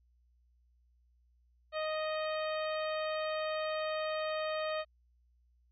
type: harmonic tone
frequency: 622.3 Hz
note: D#5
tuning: in tune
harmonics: 1 / 2 / 3 / 4 / 5 / 6 / 7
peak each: -34 / -40 / -44 / -46 / -48 / -50 / -51 dBFS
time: 1.72-4.85 s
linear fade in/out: 50 ms
effects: added 60 Hz sine -66 dBFS peak until 5.71 s